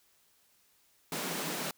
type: high-pass noise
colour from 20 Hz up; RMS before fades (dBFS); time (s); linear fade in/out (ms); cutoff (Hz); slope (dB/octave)
pink; -36; 1.12-1.71; 2; 150; 96
effects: white hiss -68 dBFS RMS until 1.77 s

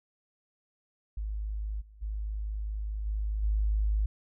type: tone with level steps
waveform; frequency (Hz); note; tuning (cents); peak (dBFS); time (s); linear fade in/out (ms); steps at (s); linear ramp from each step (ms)
sine; 52.4; G#1; +16; -31 / -50 / -31 / -28 / -24; 1.17-4.06; 5; 1.8 / 2.01 / 3.05 / 3.42; 20
effects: none

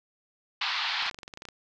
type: band-pass noise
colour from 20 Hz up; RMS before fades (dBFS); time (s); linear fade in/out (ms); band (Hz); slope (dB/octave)
white; -30; 0.61-1.1; 5; 790 to 4500; 48
type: clicks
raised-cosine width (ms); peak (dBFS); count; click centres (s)
0.2; -24; 12; 1.025 / 1.063 / 1.112 / 1.145 / 1.188 / 1.232 / 1.279 / 1.338 / 1.374 / 1.421 / 1.453 / 1.487
effects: none

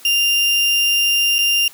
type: tone with dropouts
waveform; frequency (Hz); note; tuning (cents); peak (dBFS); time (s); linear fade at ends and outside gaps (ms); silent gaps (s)
35% pulse; 2794; F7; 0; -12; 0.05-1.68; 2; 1.384-1.388
effects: white hiss -43 dBFS RMS until 1.73 s + high-pass 150 Hz 12 dB/octave

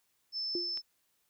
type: tone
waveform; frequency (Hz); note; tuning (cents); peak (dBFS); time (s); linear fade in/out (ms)
sine; 5274; E8; 0; -33; 0.32-0.82; 50
type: tone with exponential decay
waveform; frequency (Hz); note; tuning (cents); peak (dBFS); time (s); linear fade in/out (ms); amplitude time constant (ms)
sine; 349.2; F4; 0; -30; 0.55-0.8; 2; 53
type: click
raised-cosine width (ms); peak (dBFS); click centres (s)
0.2; -31; 0.774
effects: white hiss -75 dBFS RMS until 1.29 s

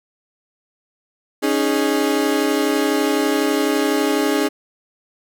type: chord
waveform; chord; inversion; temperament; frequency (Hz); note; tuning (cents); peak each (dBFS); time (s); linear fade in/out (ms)
35% pulse; C# suspended second; none; equal with one note detuned; 277.2 / 309.2 / 415.3; C#4 / D#4 / G#4; 0 / -11 / 0; -19; 1.42-4.49; 20
effects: none

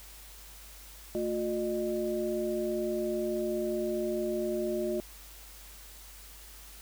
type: tone cluster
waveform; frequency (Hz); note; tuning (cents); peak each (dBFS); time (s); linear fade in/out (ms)
sine; 221.9 / 357.8 / 609; A3 / F4 / D#5; +15 / +42 / -37; -36 / -31 / -34; 1.15-5; 0
effects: added 50 Hz sine -51 dBFS peak until 6.81 s + white hiss -51 dBFS RMS until 6.81 s

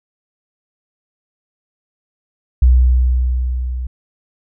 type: tone with level ramp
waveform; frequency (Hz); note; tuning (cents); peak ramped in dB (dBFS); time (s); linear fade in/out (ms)
sine; 62.5; B1; +21; -5 to -20; 2.62-3.87; 5
effects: none

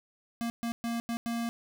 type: tone bursts at uneven times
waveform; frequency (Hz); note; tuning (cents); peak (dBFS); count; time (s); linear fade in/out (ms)
square; 233.1; A#3; 0; -31; 5; 0.41-0.5 / 0.63-0.72 / 0.84-1 / 1.09-1.17 / 1.26-1.49; 0
effects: none

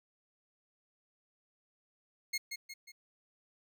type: tone with echo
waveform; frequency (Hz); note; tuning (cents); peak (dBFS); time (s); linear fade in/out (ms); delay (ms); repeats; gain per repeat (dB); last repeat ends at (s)
20% pulse; 2153; C7; +49; -27; 2.33-2.38; 10; 180; 3; -6; 2.92
effects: none

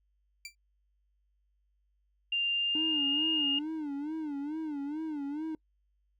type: tone with exponential decay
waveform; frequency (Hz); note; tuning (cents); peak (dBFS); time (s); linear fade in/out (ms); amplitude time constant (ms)
20% pulse; 2349; D7; 0; -32; 0.45-0.55; 2; 21
type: tone with pitch glide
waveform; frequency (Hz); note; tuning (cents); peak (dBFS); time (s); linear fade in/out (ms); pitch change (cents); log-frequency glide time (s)
sine; 2794 to 2836; F7 to F7; 0 to +26; -27; 2.32-3.59; 5; +26; 2.52-3.16
type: tone with vibrato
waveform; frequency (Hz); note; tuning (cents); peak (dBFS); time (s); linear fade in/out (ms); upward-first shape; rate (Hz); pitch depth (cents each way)
triangle; 298.9; D4; +31; -31; 2.75-5.55; 2; sine; 2.3; 120
effects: noise-tail reverb RT60 0.1 s tail -26 dB re dry + added 50 Hz sine -70 dBFS peak until 6.19 s

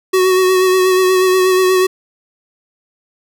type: tone with vibrato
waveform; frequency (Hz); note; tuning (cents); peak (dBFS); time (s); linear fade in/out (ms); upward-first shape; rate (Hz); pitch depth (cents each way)
square; 372; F#4; +9; -10; 0.13-1.87; 10; sine; 8.3; 24
effects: none

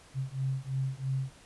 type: beating tone pair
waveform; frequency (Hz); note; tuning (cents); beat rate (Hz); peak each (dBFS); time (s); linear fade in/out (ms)
sine; 131.9 / 134.9; C3 / C#3; +14 / -47; 3; -33 / -33; 0.14-1.33; 50
effects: pink hiss -56 dBFS RMS until 1.45 s + resampled to 24000 Hz

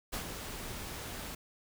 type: noise with ADSR envelope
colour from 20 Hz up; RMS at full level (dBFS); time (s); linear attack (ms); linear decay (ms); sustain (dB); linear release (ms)
pink; -36; 0.12-1.35; 18; 100; -6; 5
effects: none

